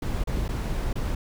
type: noise with dropouts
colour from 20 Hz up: brown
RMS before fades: -27 dBFS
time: 0.02-1.15 s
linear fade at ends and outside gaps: 5 ms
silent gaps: 0.239-0.272 / 0.481-0.489 / 0.93-0.955 s
effects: none